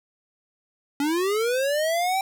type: linear sweep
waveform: square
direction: up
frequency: 276.4 to 783 Hz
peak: -22 dBFS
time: 1-2.21 s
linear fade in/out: 2 ms
effects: none